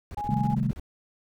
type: noise bursts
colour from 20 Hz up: brown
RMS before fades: -38 dBFS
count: 11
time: 0.11-0.797 s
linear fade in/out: 0 ms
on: 37 ms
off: 28 ms
type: tone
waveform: sine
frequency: 830 Hz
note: G#5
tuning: 1 cent flat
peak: -29 dBFS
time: 0.17-0.55 s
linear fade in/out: 5 ms
type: chord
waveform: sine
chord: A half-diminished seventh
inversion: first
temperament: equal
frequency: 130.81 / 155.56 / 196 / 220 Hz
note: C3 / Eb3 / G3 / A3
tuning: 0 / 0 / 0 / 0 cents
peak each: -27 / -30 / -29 / -29 dBFS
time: 0.29-0.71 s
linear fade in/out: 2 ms
effects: none